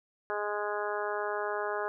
harmonic tone, 207.7 Hz, G#3, in tune, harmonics 2 / 3 / 4 / 5 / 6 / 7 / 8, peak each -35 / -37 / -38 / -39 / -40 / -40 / -41 dBFS, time 0.3-1.88 s, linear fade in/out 0 ms, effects none

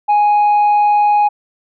sine tone, 830.6 Hz, G#5, in tune, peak -6 dBFS, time 0.08-1.29 s, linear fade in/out 20 ms, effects tanh soft clip ceiling -8 dBFS

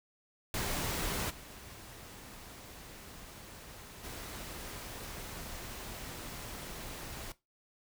pink noise with level steps, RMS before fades -35 / -50 / -44 dBFS, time 0.54-7.32 s, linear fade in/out 2 ms, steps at 1.29 / 4.03 s, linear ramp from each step 20 ms, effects noise-tail reverb RT60 0.2 s tail -17 dB re dry

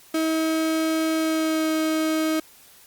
35% pulse tone with pitch glide, 319.5 to 315.6 Hz, D#4 to D#4, +46 to +25 cents, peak -19 dBFS, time 0.14-2.4 s, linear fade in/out 5 ms, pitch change -21 cents, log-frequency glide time 1.15-1.72 s, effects white hiss -51 dBFS RMS until 2.86 s + Opus 48 kbps

